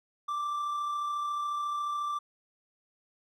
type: tone with amplitude modulation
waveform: triangle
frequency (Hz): 1174.7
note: D6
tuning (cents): 0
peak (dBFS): -27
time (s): 0.28-2.19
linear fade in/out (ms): 10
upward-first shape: sine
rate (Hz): 34.1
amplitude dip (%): 25
effects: none